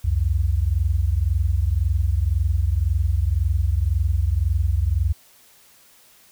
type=tone pair together; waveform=sine; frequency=65.41 / 87.31 Hz; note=C2 / F2; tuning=0 / 0 cents; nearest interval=perfect fourth; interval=500 cents; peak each=-20 dBFS; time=0.04-5.13 s; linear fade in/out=10 ms; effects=white hiss -53 dBFS RMS until 6.31 s